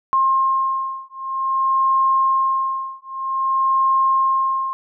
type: beating tone pair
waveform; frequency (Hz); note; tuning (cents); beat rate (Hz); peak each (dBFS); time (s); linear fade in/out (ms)
sine; 1065 / 1065.52; C6 / C6; +30 / +31; 0.52; -19; 0.13-4.73; 0
effects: none